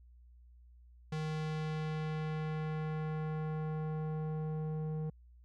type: tone with low-pass filter sweep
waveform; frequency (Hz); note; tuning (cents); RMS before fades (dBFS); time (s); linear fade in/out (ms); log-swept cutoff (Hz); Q
square; 155.56; D#3; 0; -37; 1.12-5.1; 5; 5700 to 510; 0.77
effects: added 60 Hz sine -56 dBFS peak until 5.44 s